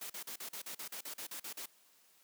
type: noise bursts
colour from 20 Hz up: white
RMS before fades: -44 dBFS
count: 13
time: 0.01-1.659 s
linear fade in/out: 5 ms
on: 89 ms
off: 41 ms
effects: white hiss -67 dBFS RMS until 2.23 s + high-pass 200 Hz 12 dB/octave